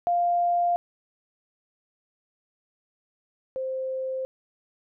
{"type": "tone pair in turn", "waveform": "sine", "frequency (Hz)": [698.5, 523.3], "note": ["F5", "C5"], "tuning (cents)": [0, 0], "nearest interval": "perfect fourth", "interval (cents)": 500, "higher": "first", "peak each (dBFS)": [-20, -27], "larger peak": "first", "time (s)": [[0.07, 0.76], [3.56, 4.25]], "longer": "neither", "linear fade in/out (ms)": 0, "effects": []}